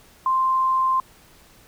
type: tone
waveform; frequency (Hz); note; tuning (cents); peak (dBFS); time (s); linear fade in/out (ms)
sine; 1046.5; C6; 0; -17; 0.26-1; 2
effects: pink hiss -52 dBFS RMS until 1.67 s